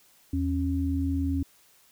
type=tone pair together; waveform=sine; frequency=81.4 / 273.8 Hz; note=E2 / C#4; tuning=-21 / -21 cents; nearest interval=octave + major sixth; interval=2100 cents; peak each=-27 dBFS; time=0.33-1.43 s; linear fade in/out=5 ms; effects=white hiss -60 dBFS RMS until 1.91 s